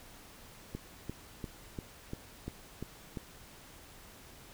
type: click train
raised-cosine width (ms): 3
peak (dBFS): -25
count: 8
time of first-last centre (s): 0.75-3.172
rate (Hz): 2.89
effects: pink hiss -54 dBFS RMS until 4.53 s